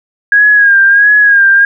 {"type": "tone with vibrato", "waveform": "sine", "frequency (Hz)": 1636, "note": "G#6", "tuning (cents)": -26, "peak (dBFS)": -3, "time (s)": [0.32, 1.65], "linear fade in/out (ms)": 2, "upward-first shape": "sine", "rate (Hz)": 1.5, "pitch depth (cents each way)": 55, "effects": []}